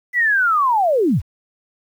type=linear sweep; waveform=sine; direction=down; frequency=2009 to 49 Hz; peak=-13 dBFS; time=0.13-1.22 s; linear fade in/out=50 ms; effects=8-bit